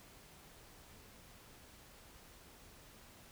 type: silence
effects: pink hiss -59 dBFS RMS until 3.31 s